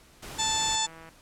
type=noise; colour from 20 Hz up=pink; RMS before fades=-41 dBFS; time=0.22-0.76 s; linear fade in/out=10 ms
type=harmonic tone; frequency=880 Hz; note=A5; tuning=in tune; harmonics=1 / 2 / 3 / 4 / 5 / 6 / 7 / 8 / 9; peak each=-30 / -39 / -40 / -30 / -36 / -38 / -40 / -30 / -37 dBFS; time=0.38-0.87 s; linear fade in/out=20 ms
type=click train; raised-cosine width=0.5 ms; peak=-33 dBFS; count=89; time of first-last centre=0.55-1.09 s; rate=163 Hz
effects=pink hiss -56 dBFS RMS until 1.21 s + low-pass 12000 Hz 12 dB/octave